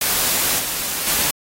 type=noise with level steps; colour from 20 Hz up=white; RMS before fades=-19 / -24 / -19 dBFS; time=0.01-1.31 s; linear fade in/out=5 ms; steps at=0.58 / 1.06 s; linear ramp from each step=20 ms; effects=AAC 48 kbps